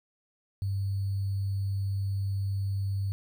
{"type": "tone with sample-and-hold", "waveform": "sine", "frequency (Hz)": 98.1, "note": "G2", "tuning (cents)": 2, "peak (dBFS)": -27, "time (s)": [0.62, 3.12], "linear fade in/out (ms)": 0, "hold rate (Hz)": 4410, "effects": []}